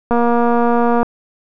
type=click train; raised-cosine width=1 ms; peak=-3 dBFS; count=219; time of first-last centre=0.11-1.03 s; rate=237 Hz; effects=none